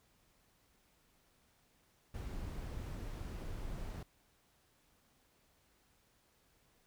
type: noise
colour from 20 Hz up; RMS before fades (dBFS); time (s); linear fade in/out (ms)
brown; -43; 2.14-4.03; 5
effects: pink hiss -72 dBFS RMS until 6.86 s